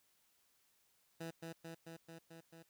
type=tone with echo; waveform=15% pulse; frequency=164.81 Hz; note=E3; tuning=in tune; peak=-37 dBFS; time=1.2-1.31 s; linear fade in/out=10 ms; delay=220 ms; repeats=6; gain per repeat=-2 dB; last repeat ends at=2.63 s; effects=white hiss -75 dBFS RMS until 2.69 s